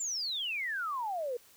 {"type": "exponential sweep", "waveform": "sine", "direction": "down", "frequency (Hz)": [7459, 466.2], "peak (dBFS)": -32, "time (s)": [0, 1.37], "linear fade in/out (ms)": 5, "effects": ["white hiss -60 dBFS RMS until 1.56 s"]}